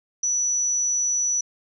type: tone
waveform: sine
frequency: 5920 Hz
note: F#8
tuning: in tune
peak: -20 dBFS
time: 0.23-1.41 s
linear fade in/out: 5 ms
effects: none